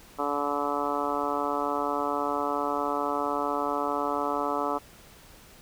harmonic tone, 144.4 Hz, D3, 29 cents flat, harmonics 2 / 3 / 4 / 5 / 6 / 7 / 8 / 9, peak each -34 / -34 / -34 / -34 / -34 / -34 / -34 / -34 dBFS, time 0.18-4.79 s, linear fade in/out 20 ms, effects pink hiss -52 dBFS RMS until 5.61 s

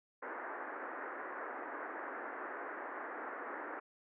white band-pass noise, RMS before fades -44 dBFS, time 0.22-3.8 s, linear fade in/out 10 ms, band 270 to 1800 Hz, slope 48 dB/octave, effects none

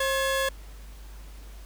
30% pulse tone pair together, 535.8 / 1698 Hz, C5 / G#6, +41 / +38 cents, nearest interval octave + minor sixth, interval 1997 cents, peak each -23 / -26 dBFS, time 0-0.49 s, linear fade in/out 5 ms, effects added 50 Hz sine -41 dBFS peak until 1.65 s + pink hiss -53 dBFS RMS until 1.65 s

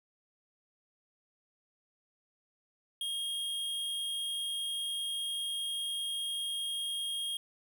square tone, 3249 Hz, G#7, 39 cents flat, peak -34 dBFS, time 3.01-7.37 s, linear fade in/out 2 ms, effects none

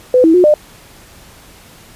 sine tone with pitch steps, 504 / 324.4 / 360.7 / 601 Hz, B4 / E4 / F#4 / D5, +35 / -28 / -44 / +40 cents, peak -5 dBFS, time 0.14-0.54 s, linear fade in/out 2 ms, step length 100 ms, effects pink hiss -41 dBFS RMS until 1.95 s + resampled to 32000 Hz

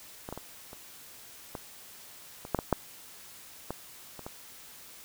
clicks, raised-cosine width 1 ms, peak -24 / -22 / -25 / -30 / -22 / -27 / -11 / -15 / -9 / -19 / -28 / -24 dBFS, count 12, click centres 0.289 / 0.326 / 0.376 / 0.731 / 1.552 / 2.451 / 2.547 / 2.589 / 2.727 / 3.706 / 4.193 / 4.265 s, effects white hiss -50 dBFS RMS until 5.04 s

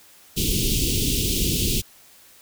pink band-stop noise, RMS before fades -22 dBFS, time 0.36-1.82 s, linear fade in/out 20 ms, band 420 to 2700 Hz, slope 48 dB/octave, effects white hiss -51 dBFS RMS until 2.41 s

